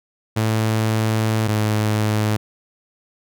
sawtooth tone pair in turn, 110 / 107.12 Hz, A2 / A2, 0 / -46 cents, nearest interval unison, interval 46 cents, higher first, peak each -13 dBFS, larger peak neither, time 0.36-1.48 / 1.48-2.37 s, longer first, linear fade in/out 10 ms, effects none

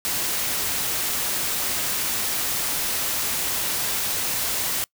white noise, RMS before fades -25 dBFS, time 0.05-4.84 s, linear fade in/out 0 ms, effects noise-tail reverb RT60 0.1 s tail -25 dB re dry

